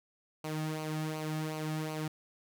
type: tone with flanger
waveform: sawtooth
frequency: 155.56 Hz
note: D#3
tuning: in tune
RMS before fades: -36 dBFS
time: 0.44-2.08 s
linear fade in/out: 5 ms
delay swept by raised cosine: 0.56 to 2.06 ms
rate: 2.7 Hz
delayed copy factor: -0.6
effects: none